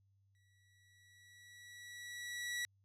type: tone with exponential growth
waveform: sawtooth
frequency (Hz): 1939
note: B6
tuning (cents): -32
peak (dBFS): -33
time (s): 0.35-2.65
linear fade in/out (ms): 0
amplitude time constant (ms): 500
effects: added 98 Hz sine -70 dBFS peak until 2.84 s + low-pass 11000 Hz 12 dB/octave